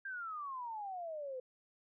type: exponential sweep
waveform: sine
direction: down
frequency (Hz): 1611 to 498.9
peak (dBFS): -40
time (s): 0.05-1.4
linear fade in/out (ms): 5
effects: none